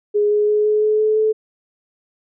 sine tone with pitch steps, 415.3 / 418.4 / 421.6 / 424.8 / 428 / 431.2 / 434.4 Hz, G#4 / G#4 / G#4 / G#4 / A4 / A4 / A4, 0 / +13 / +26 / +39 / -48 / -35 / -22 cents, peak -13 dBFS, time 0.14-1.33 s, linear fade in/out 20 ms, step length 170 ms, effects none

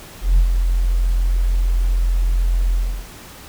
sine tone with ADSR envelope, 43.35 Hz, F1, 12 cents flat, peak -6 dBFS, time 0.21-3.07 s, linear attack 170 ms, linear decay 79 ms, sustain -7 dB, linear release 330 ms, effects tanh soft clip ceiling -7 dBFS + pink hiss -39 dBFS RMS until 3.48 s

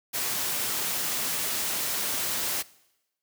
white noise, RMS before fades -29 dBFS, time 0.13-2.63 s, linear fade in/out 20 ms, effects noise-tail reverb RT60 0.9 s tail -21 dB re dry + high-pass 100 Hz 12 dB/octave

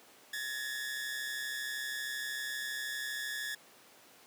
sawtooth tone pair together, 1696.3 / 1829 Hz, G#6 / A#6, +36 / -33 cents, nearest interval minor second, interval 131 cents, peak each -34 / -38 dBFS, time 0.33-3.55 s, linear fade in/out 5 ms, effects pink hiss -58 dBFS RMS until 4.26 s + high-pass 300 Hz 12 dB/octave

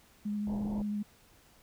sine tone with vibrato, 207.7 Hz, G#3, in tune, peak -31 dBFS, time 0.25-1.03 s, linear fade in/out 10 ms, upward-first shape sine, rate 12 Hz, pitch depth 14 cents each way
pink low-pass noise, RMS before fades -42 dBFS, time 0.47-0.82 s, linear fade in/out 2 ms, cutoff 970 Hz, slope 96 dB/octave
effects pink hiss -62 dBFS RMS until 1.62 s

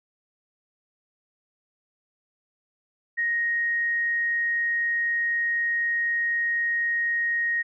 sine tone, 1872 Hz, A#6, 7 cents sharp, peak -22 dBFS, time 3.17-7.63 s, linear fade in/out 20 ms, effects none

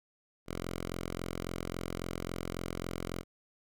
5% pulse tone, 43.65 Hz, F1, in tune, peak -25 dBFS, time 0.46-3.24 s, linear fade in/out 50 ms, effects none

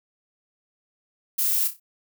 violet noise with echo, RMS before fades -23 dBFS, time 1.38-1.68 s, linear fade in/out 10 ms, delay 30 ms, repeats 4, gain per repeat -9 dB, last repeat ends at 1.8 s, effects none

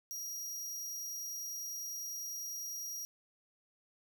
sawtooth tone, 5710 Hz, F8, 37 cents sharp, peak -37 dBFS, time 0.11-3.05 s, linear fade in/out 0 ms, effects none

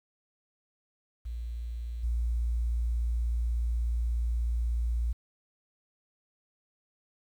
sine tone with level steps, 58.27 Hz, A#1, in tune, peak -33 / -26 dBFS, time 1.25-5.13 s, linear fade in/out 10 ms, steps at 2.03 s, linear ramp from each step 10 ms, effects 10-bit

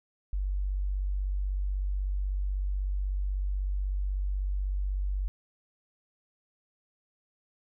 sine tone, 48.1 Hz, G1, 32 cents flat, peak -27 dBFS, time 0.33-5.28 s, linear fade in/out 0 ms, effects none

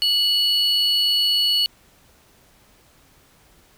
triangle tone pair together, 2939 / 4404 Hz, F#7 / C#8, -12 / -12 cents, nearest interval perfect fifth, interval 700 cents, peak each -18 / -18 dBFS, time 0.02-1.66 s, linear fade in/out 0 ms, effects pink hiss -55 dBFS RMS until 3.77 s

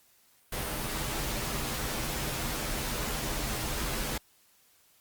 pink noise with comb filter, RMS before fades -33 dBFS, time 0.52-4.18 s, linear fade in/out 5 ms, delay 11 ms, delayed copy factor -0.6, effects white hiss -64 dBFS RMS until 5 s + Opus 48 kbps

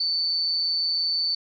sine tone with amplitude modulation, 4517 Hz, C#8, 32 cents sharp, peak -19 dBFS, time 0-1.35 s, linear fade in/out 5 ms, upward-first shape sine, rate 166 Hz, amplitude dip 60%, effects none

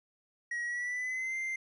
triangle tone with pitch glide, 1904 to 2088 Hz, A#6 to C7, +36 to -4 cents, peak -31 dBFS, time 0.51-1.56 s, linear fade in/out 5 ms, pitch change +160 cents, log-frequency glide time 0.64-1.36 s, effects resampled to 24000 Hz + 12-bit

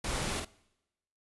pink noise with echo, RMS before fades -35 dBFS, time 0.04-0.4 s, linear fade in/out 5 ms, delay 49 ms, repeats 1, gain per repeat -4 dB, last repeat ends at 0.449 s, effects noise-tail reverb RT60 0.9 s tail -22 dB re dry + resampled to 24000 Hz

